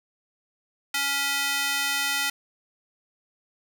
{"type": "tone with high-pass filter", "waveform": "square", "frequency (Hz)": 280, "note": "C#4", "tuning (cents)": 18, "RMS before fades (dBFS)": -26, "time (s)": [0.94, 2.3], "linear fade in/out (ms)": 5, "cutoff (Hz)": 1800, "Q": 1, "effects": ["8-bit"]}